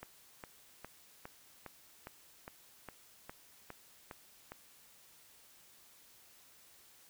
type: click train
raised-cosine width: 0.5 ms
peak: -30 dBFS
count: 12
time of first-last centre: 0.03-4.52 s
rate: 2.45 Hz
effects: white hiss -62 dBFS RMS until 7.09 s